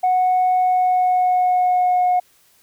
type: tone with pitch glide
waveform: sine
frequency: 736 to 724.6 Hz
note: F#5 to F#5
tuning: -9 to -36 cents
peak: -12 dBFS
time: 0.03-2.2 s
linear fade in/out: 10 ms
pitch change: -27 cents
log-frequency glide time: 0.55-2.07 s
effects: tanh soft clip ceiling -11 dBFS + white hiss -56 dBFS RMS until 2.62 s